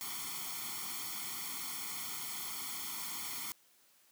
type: noise with comb filter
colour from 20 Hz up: white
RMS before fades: -41 dBFS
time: 0.01-3.52 s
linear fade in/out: 0 ms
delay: 0.91 ms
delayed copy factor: +1
effects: white hiss -67 dBFS RMS until 4.11 s + high-pass 150 Hz 12 dB/octave